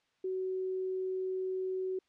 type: tone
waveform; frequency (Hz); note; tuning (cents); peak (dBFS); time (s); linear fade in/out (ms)
sine; 374.6; F#4; +21; -32; 0.24-1.99; 5
effects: white hiss -74 dBFS RMS until 2.08 s + low-pass 4000 Hz 12 dB/octave